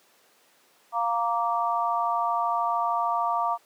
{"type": "chord", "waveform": "sine", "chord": "Bb major", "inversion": "second", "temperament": "just", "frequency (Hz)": [699.2, 932.3, 1165.4], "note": ["F5", "Bb5", "D6"], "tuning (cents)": [2, 0, -14], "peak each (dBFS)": -27, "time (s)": [0.92, 3.58], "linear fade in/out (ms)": 50, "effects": ["pink hiss -60 dBFS RMS until 3.65 s", "high-pass 400 Hz 12 dB/octave"]}